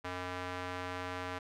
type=tone with band-pass filter; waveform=square; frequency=90.5 Hz; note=F#2; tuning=38 cents flat; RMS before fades=-40 dBFS; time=0.04-1.39 s; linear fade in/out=10 ms; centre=1400 Hz; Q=0.76; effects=none

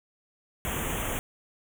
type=band-stop noise; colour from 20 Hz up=pink; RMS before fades=-31 dBFS; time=0.65-1.19 s; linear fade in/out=0 ms; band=3400 to 6300 Hz; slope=96 dB/octave; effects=none

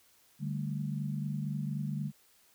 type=chord; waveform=sine; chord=D suspended fourth; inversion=none; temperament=equal; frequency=146.83 / 196 / 220 Hz; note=D3 / G3 / A3; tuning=0 / 0 / 0 cents; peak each=-34 / -38 / -40 dBFS; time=0.39-2.12 s; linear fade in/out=50 ms; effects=white hiss -65 dBFS RMS until 2.54 s

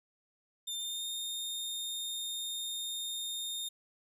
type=tone with pitch glide; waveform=sawtooth; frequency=3603 to 3662 Hz; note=A7 to A#7; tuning=+40 to -32 cents; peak=-33 dBFS; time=0.67-3.69 s; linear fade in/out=10 ms; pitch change=+28 cents; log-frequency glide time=0.81-1.04 s; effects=none

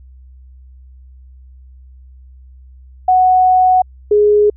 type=tone pair in turn; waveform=sine; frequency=740 / 416.6 Hz; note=F#5 / G#4; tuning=0 / +5 cents; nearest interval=minor seventh; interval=995 cents; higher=first; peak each=-7 dBFS; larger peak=neither; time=3.08-3.82 / 4.11-4.5 s; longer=first; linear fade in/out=5 ms; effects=added 64 Hz sine -37 dBFS peak until 4.56 s

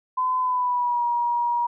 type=tone with pitch glide; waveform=sine; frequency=1017 to 954.4 Hz; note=C6 to A#5; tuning=-50 to +41 cents; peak=-20 dBFS; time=0.17-1.67 s; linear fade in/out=10 ms; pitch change=-109 cents; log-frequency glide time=0.39-1.04 s; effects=none

